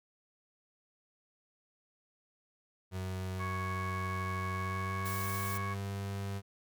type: tone with pitch glide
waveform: 35% pulse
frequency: 93.4 to 98.84 Hz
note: F#2 to G2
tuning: +17 to +15 cents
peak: -34 dBFS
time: 2.91-6.42 s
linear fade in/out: 50 ms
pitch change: +98 cents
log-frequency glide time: 4.53-5.78 s
type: harmonic tone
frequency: 554.4 Hz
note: C#5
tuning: in tune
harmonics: 2 / 3 / 4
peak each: -38 / -46 / -45 dBFS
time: 3.39-5.75 s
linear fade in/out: 20 ms
type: noise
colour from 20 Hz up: blue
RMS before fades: -42 dBFS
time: 5.05-5.58 s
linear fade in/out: 10 ms
effects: none